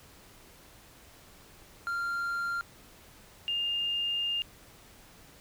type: tone pair in turn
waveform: triangle / sine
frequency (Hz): 1389 / 2814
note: F6 / F7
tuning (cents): -10 / +12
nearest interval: octave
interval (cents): 1222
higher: second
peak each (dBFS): -28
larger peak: neither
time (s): 1.87-2.61 / 3.48-4.42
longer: second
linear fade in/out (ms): 0
effects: pink hiss -55 dBFS RMS until 5.4 s